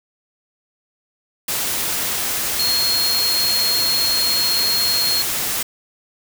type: tone in noise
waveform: sine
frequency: 4262 Hz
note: C8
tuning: 31 cents sharp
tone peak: -17 dBFS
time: 2.59-5.22 s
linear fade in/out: 5 ms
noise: white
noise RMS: -22 dBFS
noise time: 1.48-5.63 s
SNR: +2 dB
effects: none